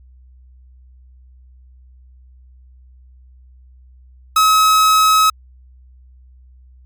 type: tone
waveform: 45% pulse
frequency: 1280 Hz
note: D#6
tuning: 49 cents sharp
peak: -9 dBFS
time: 4.36-5.3 s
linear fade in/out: 5 ms
effects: added 63 Hz sine -42 dBFS peak until 6.85 s + MP3 96 kbps